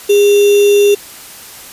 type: tone with sample-and-hold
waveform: sine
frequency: 407.4 Hz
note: G#4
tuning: 33 cents flat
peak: -5 dBFS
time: 0.09-0.95 s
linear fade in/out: 10 ms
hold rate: 3150 Hz
effects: white hiss -33 dBFS RMS until 1.72 s + resampled to 32000 Hz